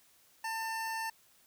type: tone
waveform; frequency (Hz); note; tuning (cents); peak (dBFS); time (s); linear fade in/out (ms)
25% pulse; 896; A5; +31; -31; 0.44-1.1; 5
effects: white hiss -65 dBFS RMS until 1.46 s